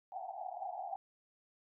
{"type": "band-pass noise", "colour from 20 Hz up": "white", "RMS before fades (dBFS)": -43, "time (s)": [0.12, 0.96], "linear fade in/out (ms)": 0, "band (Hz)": [700, 800], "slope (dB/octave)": 96, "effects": []}